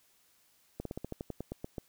slowing click train, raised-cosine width 2 ms, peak -24 dBFS, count 12, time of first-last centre 0.8-1.782 s, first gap 53 ms, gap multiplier 1.1, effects white hiss -68 dBFS RMS until 1.88 s

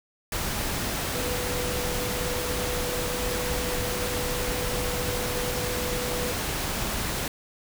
sine tone in noise, 493.9 Hz, B4, in tune, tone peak -32 dBFS, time 1.15-6.32 s, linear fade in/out 2 ms, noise pink, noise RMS -29 dBFS, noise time 0.32-7.28 s, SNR -6 dB, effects none

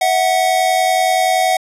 square tone pair together, 650.5 / 741 Hz, E5 / F#5, -23 / +2 cents, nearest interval major second, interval 225 cents, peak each -19 / -14 dBFS, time 0.01-1.57 s, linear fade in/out 5 ms, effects resampled to 32000 Hz + 8-bit

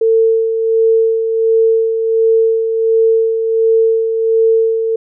sine tone with tremolo, 450 Hz, A4, 39 cents sharp, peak -7 dBFS, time 0.01-4.96 s, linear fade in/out 5 ms, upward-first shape sine, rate 1.4 Hz, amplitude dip 50%, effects none

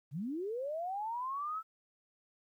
sine linear sweep, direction up, 122.5 to 1330 Hz, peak -35 dBFS, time 0.11-1.63 s, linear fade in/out 50 ms, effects 12-bit

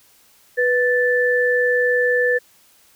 sine tone pair together, 493 / 1757 Hz, B4 / A6, -3 / -3 cents, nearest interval octave + minor seventh, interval 2200 cents, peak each -17 / -18 dBFS, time 0.57-2.39 s, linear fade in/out 20 ms, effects white hiss -54 dBFS RMS until 2.95 s

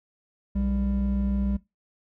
triangle tone pair together, 61.74 / 198.63 Hz, B1 / G3, 0 / +23 cents, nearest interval octave + minor sixth, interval 2023 cents, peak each -23 dBFS, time 0.55-1.57 s, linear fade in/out 10 ms, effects noise-tail reverb RT60 0.2 s tail -20 dB re dry + tanh soft clip ceiling -15 dBFS

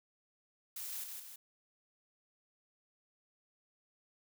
blue noise with echo, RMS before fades -43 dBFS, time 0.76-1.04 s, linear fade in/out 5 ms, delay 160 ms, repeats 2, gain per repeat -4 dB, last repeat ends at 1.36 s, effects none

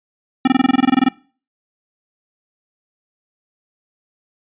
square tone bursts, 261.6 Hz, C4, in tune, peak -9 dBFS, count 14, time 0.45-1.087 s, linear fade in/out 5 ms, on 26 ms, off 21 ms, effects noise-tail reverb RT60 0.4 s tail -22 dB re dry + resampled to 8000 Hz

